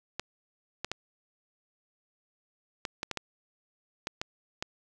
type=clicks; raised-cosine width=0.2 ms; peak=-15 dBFS; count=10; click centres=0.196 / 0.846 / 0.916 / 2.852 / 3.031 / 3.113 / 3.173 / 4.071 / 4.215 / 4.625 s; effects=none